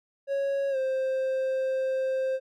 triangle tone with pitch glide, 553 to 525.9 Hz, C#5 to C5, -4 to +9 cents, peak -23 dBFS, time 0.27-2.4 s, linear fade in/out 50 ms, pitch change -87 cents, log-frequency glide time 0.7-0.77 s, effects none

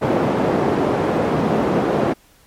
white band-pass noise, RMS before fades -18 dBFS, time 0.01-2.14 s, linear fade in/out 20 ms, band 150 to 520 Hz, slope 12 dB/octave, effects pink hiss -53 dBFS RMS until 2.46 s + MP3 64 kbps

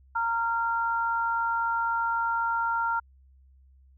sine tone pair together, 923.7 / 1384 Hz, A#5 / F6, -16 / -16 cents, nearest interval perfect fifth, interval 700 cents, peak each -27 dBFS, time 0.15-3 s, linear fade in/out 10 ms, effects added 66 Hz sine -54 dBFS peak until 3.97 s

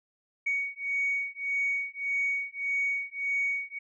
sine beating tone pair, 2238 / 2239.7 Hz, C#7 / C#7, +16 / +17 cents, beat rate 1.7 Hz, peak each -30 dBFS, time 0.46-3.79 s, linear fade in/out 10 ms, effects tanh soft clip ceiling -20 dBFS

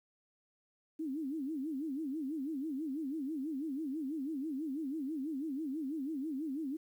sine tone with vibrato, 291 Hz, D4, 16 cents flat, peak -35 dBFS, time 0.99-6.77 s, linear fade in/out 10 ms, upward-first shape sine, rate 6.1 Hz, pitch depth 200 cents each way, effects 11-bit

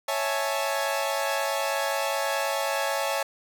sawtooth chord, A major seventh, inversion first, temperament equal, 554.4 / 659.3 / 830.6 / 880 Hz, C#5 / E5 / G#5 / A5, 0 / 0 / 0 / 0 cents, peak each -25 / -27 / -29 / -28 dBFS, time 0.08-3.23 s, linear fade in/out 5 ms, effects none

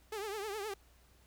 sawtooth tone with vibrato, 415.3 Hz, G#4, in tune, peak -34 dBFS, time 0.12-0.74 s, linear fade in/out 5 ms, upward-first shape triangle, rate 9.6 Hz, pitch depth 140 cents each way, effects added 60 Hz sine -64 dBFS peak until 1.26 s + pink hiss -67 dBFS RMS until 1.26 s

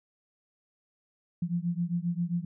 sine beating tone pair, 169.7 / 177.2 Hz, F3 / F3, -49 / +25 cents, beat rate 7.5 Hz, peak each -30 / -31 dBFS, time 1.42-2.45 s, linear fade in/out 5 ms, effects none

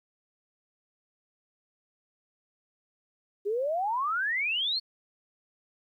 sine exponential sweep, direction up, 392 to 4435 Hz, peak -26 dBFS, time 3.45-4.8 s, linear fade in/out 20 ms, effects 11-bit

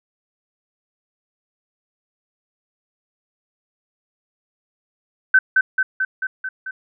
sine tone with echo, 1531 Hz, G6, 41 cents flat, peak -8 dBFS, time 5.34-5.39 s, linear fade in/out 5 ms, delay 220 ms, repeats 6, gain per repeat -3 dB, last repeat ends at 6.71 s, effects none

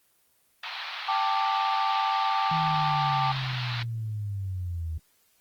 white band-pass noise, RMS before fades -35 dBFS, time 0.63-3.83 s, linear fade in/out 5 ms, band 710 to 4300 Hz, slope 48 dB/octave
sine chord, G suspended second, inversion none, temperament just, 784 / 882 / 1176 Hz, G5 / A5 / D6, 0 / +4 / +2 cents, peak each -28 dBFS, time 1.08-3.32 s, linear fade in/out 5 ms
sine linear sweep, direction down, 162.8 to 78 Hz, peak -29 dBFS, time 2.51-4.98 s, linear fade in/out 5 ms
effects white hiss -66 dBFS RMS until 5.4 s + Opus 24 kbps

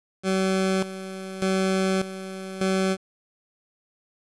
20% pulse tone with tremolo, 190 Hz, F#3, 46 cents sharp, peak -16 dBFS, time 0.23-2.97 s, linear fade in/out 50 ms, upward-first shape square, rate 0.84 Hz, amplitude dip 75%, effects resampled to 22050 Hz + 8-bit

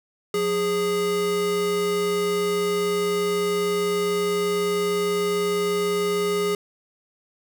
square tone pair together, 179.61 / 412.4 Hz, F3 / G#4, +49 / -12 cents, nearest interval octave + major second, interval 1439 cents, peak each -32 / -22 dBFS, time 0.34-6.55 s, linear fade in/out 2 ms, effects none

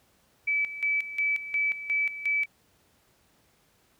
sine tone with tremolo, 2302 Hz, D7, 35 cents flat, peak -23 dBFS, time 0.47-2.46 s, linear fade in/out 10 ms, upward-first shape square, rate 2.8 Hz, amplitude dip 75%, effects pink hiss -65 dBFS RMS until 3.99 s + high-pass 60 Hz 12 dB/octave

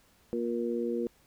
harmonic tone, 118.2 Hz, A#2, 24 cents sharp, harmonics 2 / 3 / 4, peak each -33 / -33 / -33 dBFS, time 0.33-1.07 s, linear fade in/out 0 ms, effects pink hiss -64 dBFS RMS until 1.26 s

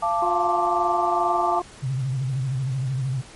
sine chord, D minor, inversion first, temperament equal with one note detuned, 686.5 / 880 / 1174.7 Hz, F5 / A5 / D6, -30 / 0 / 0 cents, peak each -24 dBFS, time 0.02-1.6 s, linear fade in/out 10 ms
harmonic tone, 354.4 Hz, F4, 25 cents sharp, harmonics 1 / 2 / 3, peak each -28 / -28 / -30 dBFS, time 0.22-1.62 s, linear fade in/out 5 ms
sine tone with vibrato, 131.6 Hz, C3, 10 cents sharp, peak -22 dBFS, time 1.82-3.22 s, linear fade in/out 20 ms, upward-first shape sine, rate 13 Hz, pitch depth 94 cents each way
effects pink hiss -45 dBFS RMS until 3.35 s + MP3 48 kbps

